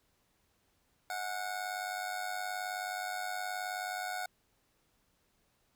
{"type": "tone with amplitude modulation", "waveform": "25% pulse", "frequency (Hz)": 732, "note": "F#5", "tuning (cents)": -19, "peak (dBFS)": -29, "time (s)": [1.1, 4.26], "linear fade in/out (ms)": 2, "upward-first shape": "sine", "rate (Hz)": 99, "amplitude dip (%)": 65, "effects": ["pink hiss -74 dBFS RMS until 5.75 s"]}